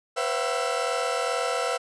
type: tone cluster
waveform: 40% pulse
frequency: 491.7 / 534 / 678 / 758 / 1328 Hz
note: B4 / C5 / E5 / F#5 / E6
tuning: -8 / +35 / +49 / +42 / +12 cents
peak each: -29 / -31 / -30 / -33 / -30 dBFS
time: 0.16-1.78 s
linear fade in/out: 20 ms
effects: resampled to 24000 Hz